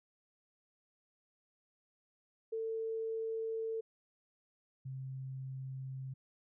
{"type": "tone pair in turn", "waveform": "sine", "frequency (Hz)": [447.6, 132.34], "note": ["A4", "C3"], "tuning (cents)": [30, 20], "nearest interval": "octave + major sixth", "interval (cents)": 2110, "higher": "first", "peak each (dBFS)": [-35, -40], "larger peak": "first", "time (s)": [[2.52, 3.81], [4.85, 6.14]], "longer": "neither", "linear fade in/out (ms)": 10, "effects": []}